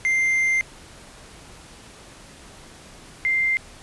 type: tone pair in turn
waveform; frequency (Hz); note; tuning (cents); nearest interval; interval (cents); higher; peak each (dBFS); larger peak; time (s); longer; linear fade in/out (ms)
triangle / sine; 2093 / 2093; C7 / C7; 0 / 0; unison; 0; neither; -16 / -18; first; 0.05-0.61 / 3.25-3.57; first; 0
effects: pink hiss -45 dBFS RMS until 3.82 s + resampled to 24000 Hz